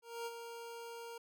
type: tone with ADSR envelope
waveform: 25% pulse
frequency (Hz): 466.2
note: A#4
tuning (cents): 0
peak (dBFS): -35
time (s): 0.02-1.18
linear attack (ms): 240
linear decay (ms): 40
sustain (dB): -7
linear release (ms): 5
effects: none